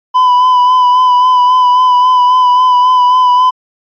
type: tone with vibrato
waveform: triangle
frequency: 1000 Hz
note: B5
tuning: 21 cents sharp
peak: -3 dBFS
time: 0.14-3.51 s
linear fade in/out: 20 ms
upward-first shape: sine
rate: 3.7 Hz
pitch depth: 26 cents each way
effects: resampled to 11025 Hz